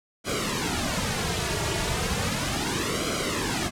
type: noise with flanger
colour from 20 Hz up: pink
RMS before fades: -27 dBFS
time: 0.24-3.71 s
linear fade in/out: 50 ms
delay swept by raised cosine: 1.1 to 3.9 ms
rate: 0.35 Hz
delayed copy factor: -0.75
effects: low-pass 9000 Hz 12 dB/octave